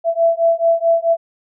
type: beating tone pair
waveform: sine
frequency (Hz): 665 / 669.6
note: E5 / E5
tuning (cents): +15 / +27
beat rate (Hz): 4.6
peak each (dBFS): -15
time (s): 0.04-1.17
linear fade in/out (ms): 50
effects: none